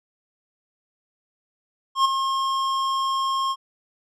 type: tone with ADSR envelope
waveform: square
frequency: 1073 Hz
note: C6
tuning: 43 cents sharp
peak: -14 dBFS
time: 1.95-3.56 s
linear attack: 99 ms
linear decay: 14 ms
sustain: -8 dB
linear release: 50 ms
effects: low-pass 6000 Hz 12 dB/octave